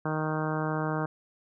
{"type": "harmonic tone", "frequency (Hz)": 155.56, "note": "D#3", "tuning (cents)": 0, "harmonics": [1, 2, 3, 4, 5, 6, 7, 8, 9, 10], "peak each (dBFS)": [-31, -34, -36, -37, -38, -39, -39, -40, -41, -41], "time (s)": [0.05, 1.06], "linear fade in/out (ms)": 5, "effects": []}